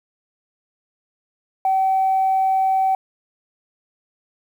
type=tone; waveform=sine; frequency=765 Hz; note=G5; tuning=42 cents flat; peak=-14 dBFS; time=1.65-2.95 s; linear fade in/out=2 ms; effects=tanh soft clip ceiling -11 dBFS + 8-bit